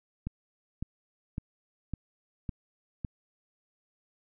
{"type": "click train", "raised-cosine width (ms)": 5, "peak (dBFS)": -21, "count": 6, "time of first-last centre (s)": [0.27, 3.048], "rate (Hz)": 1.8, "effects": []}